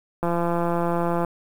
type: click train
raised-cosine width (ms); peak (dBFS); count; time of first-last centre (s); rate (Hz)
1; -11; 175; 0.23-1.248; 171
effects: 7-bit